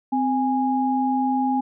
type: tone pair together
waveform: sine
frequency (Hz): 259.1 / 825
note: C4 / G#5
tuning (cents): -17 / -12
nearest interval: octave + minor sixth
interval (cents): 2005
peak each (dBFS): -21 / -22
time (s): 0.12-1.61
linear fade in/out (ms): 10
effects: none